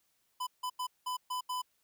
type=tone bursts at uneven times; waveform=square; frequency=1003 Hz; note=B5; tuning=26 cents sharp; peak=-34 dBFS; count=6; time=0.4-0.47 / 0.63-0.7 / 0.79-0.87 / 1.06-1.17 / 1.3-1.41 / 1.49-1.62 s; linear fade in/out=10 ms; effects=white hiss -75 dBFS RMS until 1.83 s